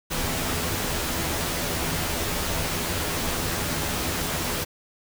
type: noise with comb filter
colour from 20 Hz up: pink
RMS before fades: -27 dBFS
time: 0.1-4.65 s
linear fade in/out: 20 ms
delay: 12 ms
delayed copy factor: +0.55
effects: none